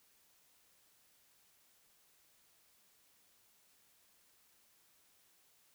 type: silence
effects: white hiss -70 dBFS RMS until 5.74 s